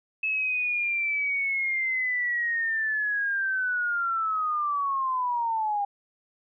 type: linear sweep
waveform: sine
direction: down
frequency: 2600 to 800 Hz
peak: -24 dBFS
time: 0.23-5.85 s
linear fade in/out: 5 ms
effects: none